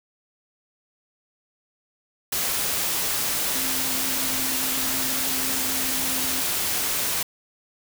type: tone in noise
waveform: sine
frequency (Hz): 261.6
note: C4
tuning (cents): 0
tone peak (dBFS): -35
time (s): 3.55-6.42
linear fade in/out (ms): 5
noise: white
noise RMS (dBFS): -25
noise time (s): 2.32-7.23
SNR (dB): -13
effects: none